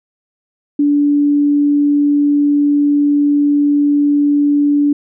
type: tone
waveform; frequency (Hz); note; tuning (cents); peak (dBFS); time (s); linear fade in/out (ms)
sine; 289.7; D4; -24; -9; 0.79-4.93; 5
effects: none